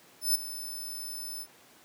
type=tone with ADSR envelope; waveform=5% pulse; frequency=5274 Hz; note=E8; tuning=in tune; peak=-16 dBFS; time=0.21-1.47 s; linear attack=140 ms; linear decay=10 ms; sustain=-15 dB; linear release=59 ms; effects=pink hiss -57 dBFS RMS until 1.84 s + high-pass 200 Hz 12 dB/octave